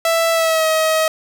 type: tone with pitch glide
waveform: sawtooth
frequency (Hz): 661 to 634.8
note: E5 to D#5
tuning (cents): +5 to +35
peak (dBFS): -10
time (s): 0.05-1.08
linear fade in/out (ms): 2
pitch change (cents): -70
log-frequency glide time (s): 0.32-0.66
effects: 7-bit